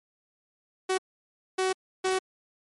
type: tone bursts at uneven times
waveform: sawtooth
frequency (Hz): 375.8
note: F#4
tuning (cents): +27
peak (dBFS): -20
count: 3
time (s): 0.89-0.98 / 1.58-1.73 / 2.04-2.19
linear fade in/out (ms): 10
effects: MP3 48 kbps